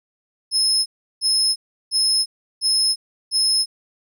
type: tone bursts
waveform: 35% pulse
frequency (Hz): 5180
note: E8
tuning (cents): -31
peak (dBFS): -13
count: 5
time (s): 0.51-3.66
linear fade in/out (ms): 50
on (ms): 350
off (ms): 350
effects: none